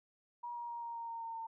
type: tone with pitch steps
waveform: sine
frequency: 956 / 948.8 / 941.7 / 934.7 / 927.7 / 920.8 / 913.9 / 907 Hz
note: A#5 / A#5 / A#5 / A#5 / A#5 / A#5 / A#5 / A#5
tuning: +43 / +30 / +17 / +4 / -9 / -22 / -35 / -48 cents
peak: -40 dBFS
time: 0.43-1.47 s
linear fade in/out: 10 ms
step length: 130 ms
effects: none